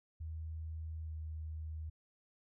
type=tone with pitch glide; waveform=sine; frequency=79.7 to 78.6 Hz; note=D#2 to D#2; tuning=+42 to +18 cents; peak=-40 dBFS; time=0.2-1.9 s; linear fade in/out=10 ms; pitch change=-24 cents; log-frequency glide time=1.04-1.11 s; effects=none